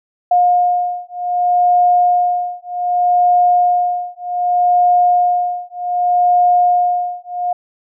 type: beating tone pair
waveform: sine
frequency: 713 / 713.65 Hz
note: F5 / F5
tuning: +36 / +37 cents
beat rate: 0.65 Hz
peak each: -14 dBFS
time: 0.31-7.53 s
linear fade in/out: 5 ms
effects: none